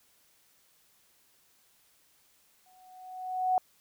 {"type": "tone with exponential growth", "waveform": "sine", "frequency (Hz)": 741, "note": "F#5", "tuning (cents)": 2, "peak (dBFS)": -21, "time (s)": [2.66, 3.58], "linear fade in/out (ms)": 1, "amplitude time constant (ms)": 200, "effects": ["white hiss -66 dBFS RMS until 3.8 s"]}